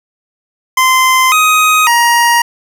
25% pulse tone with pitch steps, 1036 / 1254 / 945 Hz, C6 / D#6 / A#5, -17 / +13 / +23 cents, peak -3 dBFS, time 0.77-2.42 s, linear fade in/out 5 ms, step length 550 ms, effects none

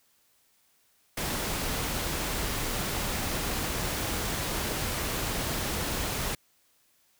pink noise, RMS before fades -31 dBFS, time 1.17-6.35 s, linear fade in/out 5 ms, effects white hiss -67 dBFS RMS until 7.19 s

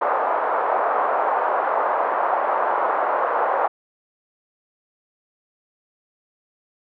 pink band-pass noise, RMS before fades -21 dBFS, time 0.01-3.68 s, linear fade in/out 10 ms, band 580 to 1200 Hz, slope 24 dB/octave, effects none

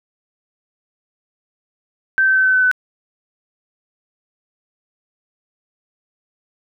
sine tone with pitch steps, 1553 / 1543.2 / 1533.4 / 1523.7 / 1514 / 1504.4 Hz, G6 / G6 / G6 / G6 / F#6 / F#6, -17 / -28 / -39 / -50 / +39 / +28 cents, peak -11 dBFS, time 2.18-2.714 s, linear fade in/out 0 ms, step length 89 ms, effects none

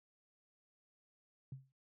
sine tone with exponential decay, 133.5 Hz, C3, 35 cents sharp, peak -40 dBFS, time 1.52-1.72 s, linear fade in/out 2 ms, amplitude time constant 43 ms, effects noise-tail reverb RT60 0.2 s tail -24 dB re dry + high-pass 80 Hz 12 dB/octave

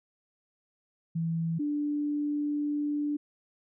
sine tone pair in turn, 164.81 / 293.7 Hz, E3 / D4, 0 / 0 cents, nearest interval minor seventh, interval 1000 cents, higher second, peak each -27 dBFS, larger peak neither, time 1.15-1.59 / 1.59-3.17 s, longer second, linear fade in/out 10 ms, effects none

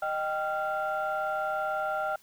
sine tone cluster, 619 / 781 / 1383 Hz, D#5 / G5 / F6, -9 / -7 / -17 cents, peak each -31 dBFS, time 0.02-2.16 s, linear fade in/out 5 ms, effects tanh soft clip ceiling -22 dBFS + white hiss -60 dBFS RMS until 2.22 s

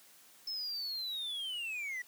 triangle linear sweep, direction down, 5274 to 1918 Hz, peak -35 dBFS, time 0.47-2.02 s, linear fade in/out 5 ms, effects white hiss -60 dBFS RMS until 2.07 s + high-pass 150 Hz 12 dB/octave

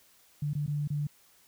sine tone with dropouts, 146.83 Hz, D3, in tune, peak -28 dBFS, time 0.42-1.07 s, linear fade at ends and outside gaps 5 ms, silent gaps 0.534-0.551 / 0.664-0.677 / 0.876-0.902 s, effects white hiss -62 dBFS RMS until 1.47 s

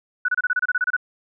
sine tone bursts, 1480 Hz, F#6, in tune, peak -17 dBFS, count 12, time 0.25-0.966 s, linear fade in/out 5 ms, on 34 ms, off 28 ms, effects none

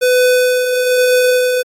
square tone with tremolo, 501 Hz, B4, 25 cents sharp, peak -9 dBFS, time 0.01-1.63 s, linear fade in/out 20 ms, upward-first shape sine, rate 1.1 Hz, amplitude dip 40%, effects AAC 48 kbps

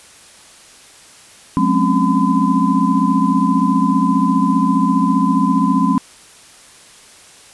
sine tone cluster, 181.2 / 210.9 / 259.3 / 274.3 / 1014 Hz, F#3 / G#3 / C4 / C#4 / B5, -36 / +27 / -15 / -18 / +45 cents, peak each -18 dBFS, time 1.57-5.98 s, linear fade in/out 0 ms, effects white hiss -43 dBFS RMS until 7.53 s + resampled to 24000 Hz

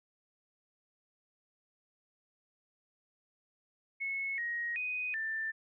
sine tone with pitch steps, 2192 / 1884 / 2496 / 1778 Hz, C#7 / A#6 / D#7 / A6, -20 / +18 / +5 / +18 cents, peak -33 dBFS, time 4-5.52 s, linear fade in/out 20 ms, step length 380 ms, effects none

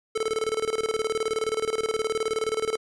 square tone with tremolo, 440 Hz, A4, in tune, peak -23 dBFS, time 0.15-2.77 s, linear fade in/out 10 ms, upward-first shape square, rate 19 Hz, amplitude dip 80%, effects resampled to 24000 Hz

